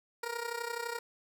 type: tone with amplitude modulation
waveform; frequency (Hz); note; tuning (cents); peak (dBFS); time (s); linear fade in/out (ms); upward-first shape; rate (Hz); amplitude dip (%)
15% pulse; 470; A#4; +14; -26; 0.23-0.99; 5; sine; 31.9; 75
effects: none